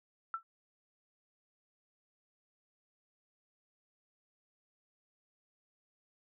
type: tone with exponential decay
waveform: sine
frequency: 1336 Hz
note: E6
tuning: 23 cents sharp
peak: -30 dBFS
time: 0.34-0.43 s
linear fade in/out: 1 ms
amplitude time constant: 19 ms
effects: none